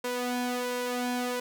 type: tone with flanger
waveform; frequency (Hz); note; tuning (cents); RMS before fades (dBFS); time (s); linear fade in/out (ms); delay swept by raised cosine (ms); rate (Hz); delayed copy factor
sawtooth; 246.9; B3; 0; -31; 0.04-1.4; 5; 1.9 to 2.84; 1.4; +0.65
effects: none